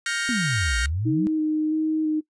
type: chord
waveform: sawtooth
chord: G half-diminished seventh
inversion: third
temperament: equal with one note detuned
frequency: 1408.3 / 1568 / 1864.7 / 2217 Hz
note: F6 / G6 / Bb6 / Db7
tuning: +14 / 0 / 0 / 0 cents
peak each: -25 / -27 / -25 / -30 dBFS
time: 0.06-0.86 s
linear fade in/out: 2 ms
type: exponential two-way sweep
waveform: sine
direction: down then up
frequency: 261.6 to 55.6 to 208.7 Hz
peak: -23 dBFS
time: 0.29-1.27 s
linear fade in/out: 0 ms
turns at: 0.78 s
type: tone with vibrato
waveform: sine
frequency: 311.1 Hz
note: D#4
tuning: in tune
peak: -20 dBFS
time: 1.05-2.21 s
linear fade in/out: 20 ms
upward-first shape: square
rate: 1.5 Hz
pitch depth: 13 cents each way
effects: noise-tail reverb RT60 0.1 s tail -20 dB re dry + resampled to 22050 Hz